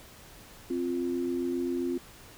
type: tone pair together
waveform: sine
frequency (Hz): 261.8 / 349.4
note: C4 / F4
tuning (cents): +1 / +1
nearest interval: perfect fourth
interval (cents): 500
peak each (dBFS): -31 / -30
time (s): 0.7-1.98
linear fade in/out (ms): 5
effects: pink hiss -51 dBFS RMS until 2.37 s